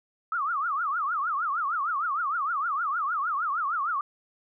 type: tone with vibrato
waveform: sine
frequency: 1247 Hz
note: D#6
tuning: 3 cents sharp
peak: -25 dBFS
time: 0.32-4.01 s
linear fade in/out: 2 ms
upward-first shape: triangle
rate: 6.5 Hz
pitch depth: 270 cents each way
effects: none